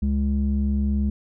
square tone with low-pass filter, 69.3 Hz, C#2, in tune, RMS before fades -22 dBFS, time 0.02-1.1 s, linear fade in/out 5 ms, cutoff 190 Hz, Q 3.4, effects none

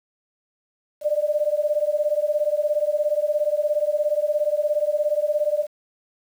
sine beating tone pair, 589 / 606 Hz, D5 / D#5, +5 / -46 cents, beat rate 17 Hz, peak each -22 dBFS, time 1.01-5.67 s, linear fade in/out 50 ms, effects 8-bit

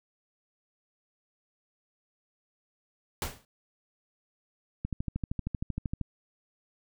pink noise with exponential decay, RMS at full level -29 dBFS, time 3.22-3.45 s, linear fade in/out 1 ms, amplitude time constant 49 ms
click train, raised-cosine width 5 ms, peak -19 dBFS, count 16, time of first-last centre 4.85-6.013 s, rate 12.9 Hz
effects none

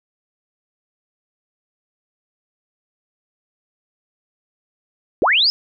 sine linear sweep, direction up, 252.4 to 5200 Hz, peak -12 dBFS, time 5.22-5.5 s, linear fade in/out 0 ms, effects none

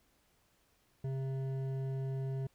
triangle tone with hard clipping, 133.8 Hz, C3, 39 cents sharp, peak -36 dBFS, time 1.04-2.47 s, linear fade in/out 5 ms, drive 13 dB, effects pink hiss -72 dBFS RMS until 2.54 s

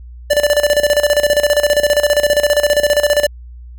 square tone with tremolo, 586 Hz, D5, 4 cents flat, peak -9 dBFS, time 0.3-3.27 s, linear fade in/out 10 ms, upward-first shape square, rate 15 Hz, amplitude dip 75%, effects added 60 Hz sine -31 dBFS peak until 3.78 s

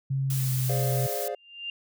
sine tone with pitch glide, 135.3 to 128.22 Hz, C#3 to C3, -42 to -35 cents, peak -24 dBFS, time 0.1-1.07 s, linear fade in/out 10 ms, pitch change -93 cents, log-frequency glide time 0.27-0.57 s
blue noise, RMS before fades -34 dBFS, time 0.3-1.28 s, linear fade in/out 2 ms
triangle chord, D half-diminished seventh, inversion second, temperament equal, 415.3 / 523.3 / 587.3 / 698.5 Hz, Ab4 / C5 / D5 / F5, 0 / 0 / 0 / 0 cents, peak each -33 dBFS, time 0.69-1.35 s, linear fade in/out 5 ms
sine tone with exponential growth, 2794 Hz, F7, in tune, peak -29 dBFS, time 1.27-1.7 s, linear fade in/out 2 ms, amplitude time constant 93 ms
effects none

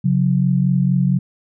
sine tone pair together, 137.15 / 181.5 Hz, C#3 / F#3, -18 / -33 cents, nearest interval perfect fourth, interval 485 cents, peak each -16 / -16 dBFS, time 0.04-1.19 s, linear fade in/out 10 ms, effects none

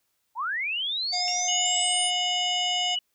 sine linear sweep, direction up, 827 to 9390 Hz, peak -26 dBFS, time 0.35-2.11 s, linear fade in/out 50 ms
harmonic tone, 720 Hz, F#5, 47 cents flat, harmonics 1 / 3 / 5 / 7 / 9 / 10, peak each -30 / -35 / -37 / -38 / -40 / -40 dBFS, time 1.12-2.96 s, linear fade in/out 20 ms
triangle tone with exponential decay, 2794 Hz, F7, in tune, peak -29 dBFS, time 1.28-1.41 s, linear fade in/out 0 ms, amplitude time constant 28 ms
sine tone, 2940 Hz, F#7, 12 cents flat, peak -25 dBFS, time 1.48-2.99 s, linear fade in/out 5 ms
effects white hiss -74 dBFS RMS until 3.14 s

